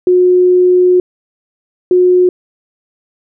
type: tone pair in turn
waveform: sine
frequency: 362.3 / 362.3 Hz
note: F#4 / F#4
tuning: -36 / -36 cents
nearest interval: unison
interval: 0 cents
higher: neither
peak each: -5 dBFS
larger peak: neither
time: 0.07-1 / 1.91-2.29 s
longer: first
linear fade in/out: 2 ms
effects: none